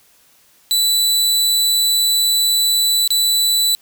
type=tone with dropouts; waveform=sawtooth; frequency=3972 Hz; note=B7; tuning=9 cents sharp; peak=-10 dBFS; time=0.71-3.75 s; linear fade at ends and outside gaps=0 ms; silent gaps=3.076-3.105 s; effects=white hiss -53 dBFS RMS until 3.81 s